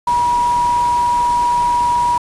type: tone in noise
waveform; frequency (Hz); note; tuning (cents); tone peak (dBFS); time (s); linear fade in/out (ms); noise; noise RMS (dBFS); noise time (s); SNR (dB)
sine; 963; B5; -44; -12; 0.07-2.18; 5; pink; -30; 0.07-2.18; +15
effects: resampled to 24000 Hz